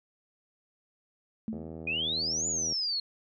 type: tone with exponential decay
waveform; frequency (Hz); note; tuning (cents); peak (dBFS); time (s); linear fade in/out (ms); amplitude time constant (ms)
sine; 220; A3; 0; -28; 1.48-1.81; 0; 70
type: click train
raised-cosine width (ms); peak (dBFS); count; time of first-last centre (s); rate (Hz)
2; -28; 97; 1.53-2.724; 80.4
type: exponential two-way sweep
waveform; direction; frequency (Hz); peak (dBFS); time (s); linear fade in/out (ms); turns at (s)
sine; up then down; 2429 to 7040 to 4218; -28; 1.87-3; 5; 2.47
effects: high-pass 80 Hz 12 dB/octave